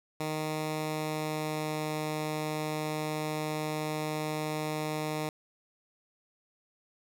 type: tone with pitch glide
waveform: 10% pulse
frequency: 155 to 153.84 Hz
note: D#3 to D#3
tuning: -6 to -19 cents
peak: -23 dBFS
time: 0.2-5.29 s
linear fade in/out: 2 ms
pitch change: -13 cents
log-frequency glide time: 0.73-1.92 s
effects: none

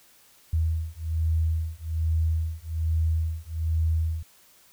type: beating tone pair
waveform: sine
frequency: 80 / 81.2 Hz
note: D#2 / E2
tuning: +49 / -26 cents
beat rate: 1.2 Hz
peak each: -26 dBFS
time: 0.53-4.23 s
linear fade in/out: 5 ms
effects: white hiss -57 dBFS RMS until 4.72 s

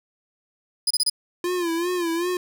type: tone bursts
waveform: 30% pulse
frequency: 4984 Hz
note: D#8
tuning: 2 cents sharp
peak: -15 dBFS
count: 4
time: 0.87-1.098 s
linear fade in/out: 5 ms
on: 36 ms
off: 28 ms
type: tone with vibrato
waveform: square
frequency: 345.7 Hz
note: F4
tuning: 18 cents flat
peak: -23 dBFS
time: 1.44-2.37 s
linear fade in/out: 2 ms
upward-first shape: sine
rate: 2.6 Hz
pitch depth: 85 cents each way
effects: none

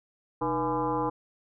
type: tone with frequency modulation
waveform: sine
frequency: 659.3 Hz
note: E5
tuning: in tune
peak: -25 dBFS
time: 0.41-1.1 s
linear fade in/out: 10 ms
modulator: 176 Hz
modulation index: 2.6
effects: none

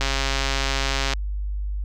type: click train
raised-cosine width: 0.2 ms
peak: -6 dBFS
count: 154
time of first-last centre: 0.01-1.135 s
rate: 136 Hz
effects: added 50 Hz sine -24 dBFS peak until 1.84 s

